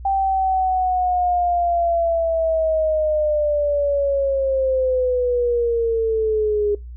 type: linear sweep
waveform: sine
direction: down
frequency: 784 to 410 Hz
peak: -16 dBFS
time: 0.05-6.75 s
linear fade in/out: 5 ms
effects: noise-tail reverb RT60 0.2 s tail -24 dB re dry + added 60 Hz sine -32 dBFS peak until 6.96 s